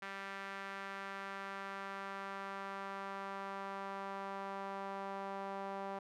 sawtooth tone with band-pass filter sweep, 196 Hz, G3, in tune, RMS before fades -44 dBFS, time 0.02-5.99 s, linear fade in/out 5 ms, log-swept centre 1700 to 820 Hz, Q 1.6, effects none

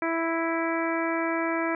harmonic tone, 329.9 Hz, E4, 1 cent sharp, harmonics 1 / 2 / 3 / 4 / 5 / 6 / 7, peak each -28 / -31 / -33 / -34 / -35 / -36 / -36 dBFS, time 0.02-1.75 s, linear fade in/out 2 ms, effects none

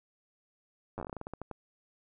slowing click train, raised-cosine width 1 ms, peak -25 dBFS, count 15, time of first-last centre 0.98-1.513 s, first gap 9 ms, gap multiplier 1.2, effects none

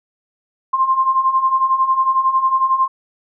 sine beating tone pair, 1046.5 / 1057.5 Hz, C6 / C6, 0 / +18 cents, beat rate 11 Hz, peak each -19 / -14 dBFS, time 0.73-2.88 s, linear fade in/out 10 ms, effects none

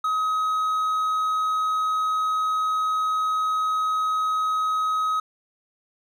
triangle tone, 1268 Hz, D#6, 32 cents sharp, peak -19 dBFS, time 0.04-5.2 s, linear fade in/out 5 ms, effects none

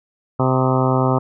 harmonic tone with a mistuned harmonic, 130 Hz, C3, 11 cents flat, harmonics 1 / 2 / 3 / 4 / 5 / 6 / 7 / 8 / 9 / 10, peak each -18 / -21 / -23 / -24 / -25 / -26 / -26 / -27 / -28 / -28 dBFS, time 0.39-1.19 s, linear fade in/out 10 ms, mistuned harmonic 10, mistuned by -49 cents, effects none

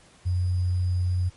sine tone with sample-and-hold, 90.3 Hz, F#2, 42 cents flat, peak -21 dBFS, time 0.25-1.3 s, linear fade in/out 20 ms, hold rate 4900 Hz, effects pink hiss -55 dBFS RMS until 1.36 s + MP3 48 kbps

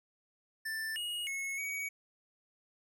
square tone with pitch steps, 1772 / 2881 / 2187 / 2256 Hz, A6 / F#7 / C#7 / C#7, +12 / -47 / -24 / +30 cents, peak -36 dBFS, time 0.65-1.89 s, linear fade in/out 10 ms, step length 310 ms, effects none

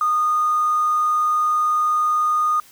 triangle tone with hard clipping, 1229 Hz, D#6, 22 cents flat, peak -16 dBFS, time 0.01-2.6 s, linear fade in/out 2 ms, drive 3 dB, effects white hiss -49 dBFS RMS until 2.71 s

